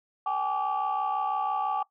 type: tone cluster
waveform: sine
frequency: 777 / 843 / 1158 Hz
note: G5 / G#5 / D6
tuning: -16 / +26 / -25 cents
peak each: -29 dBFS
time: 0.26-1.83 s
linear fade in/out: 5 ms
effects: noise-tail reverb RT60 0.1 s tail -19 dB re dry + tanh soft clip ceiling -20 dBFS

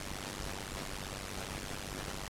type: noise with amplitude modulation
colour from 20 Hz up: pink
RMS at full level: -37 dBFS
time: 0-2.28 s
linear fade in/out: 2 ms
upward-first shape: sine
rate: 97.6 Hz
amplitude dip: 95%
effects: low-pass 10000 Hz 12 dB/octave + AAC 64 kbps

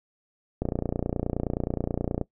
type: click train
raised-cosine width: 2 ms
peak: -13 dBFS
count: 48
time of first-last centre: 0.62-2.213 s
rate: 29.5 Hz
effects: noise-tail reverb RT60 0.1 s tail -19 dB re dry

